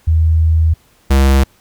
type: tone pair in turn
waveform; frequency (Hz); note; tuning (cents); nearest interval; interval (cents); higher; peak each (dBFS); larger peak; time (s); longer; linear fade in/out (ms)
sine / square; 80.4 / 67.61; E2 / C#2; -43 / -43; minor third; 300; first; -8; neither; 0.07-0.74 / 1.1-1.44; first; 10
effects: pink hiss -52 dBFS RMS until 1.6 s